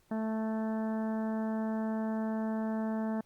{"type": "harmonic tone", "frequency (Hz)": 220, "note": "A3", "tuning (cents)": 0, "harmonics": [1, 2, 3, 4, 5, 6, 7, 8], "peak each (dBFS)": [-31, -43, -40, -44, -51, -54, -53, -54], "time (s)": [0.11, 3.21], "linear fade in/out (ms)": 5, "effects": ["pink hiss -69 dBFS RMS until 3.25 s", "Opus 48 kbps"]}